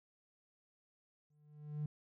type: tone with exponential growth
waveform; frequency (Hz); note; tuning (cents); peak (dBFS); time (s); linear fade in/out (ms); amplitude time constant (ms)
triangle; 149.4; D3; +30; -31; 1.3-1.86; 5; 120
effects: tanh soft clip ceiling -32 dBFS